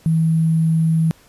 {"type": "tone with sample-and-hold", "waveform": "sine", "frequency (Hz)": 161.7, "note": "E3", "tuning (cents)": -33, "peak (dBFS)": -13, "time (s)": [0.06, 1.11], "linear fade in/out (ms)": 0, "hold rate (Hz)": 11025, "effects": ["pink hiss -51 dBFS RMS until 1.28 s", "resampled to 32000 Hz"]}